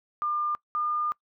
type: tone pair in turn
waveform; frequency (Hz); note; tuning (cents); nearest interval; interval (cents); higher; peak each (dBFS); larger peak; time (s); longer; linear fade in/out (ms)
sine; 1200 / 1209.7; D6 / D#6; +37 / -49; unison; 14; second; -25 / -25; neither; 0.22-0.55 / 0.75-1.12; second; 0
effects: noise-tail reverb RT60 0.1 s tail -23 dB re dry